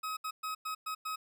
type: tone bursts at uneven times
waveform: 40% pulse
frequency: 1271 Hz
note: D#6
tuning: 36 cents sharp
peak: -34 dBFS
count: 6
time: 0.03-0.17 / 0.24-0.31 / 0.43-0.55 / 0.65-0.75 / 0.86-0.95 / 1.05-1.16 s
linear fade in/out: 10 ms
effects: none